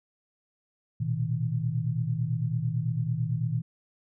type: tone cluster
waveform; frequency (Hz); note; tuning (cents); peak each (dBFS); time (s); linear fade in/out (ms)
sine; 115.7 / 124.7 / 159.1; A#2 / B2 / D#3; -13 / +17 / +39; -30; 1-3.62; 10
effects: none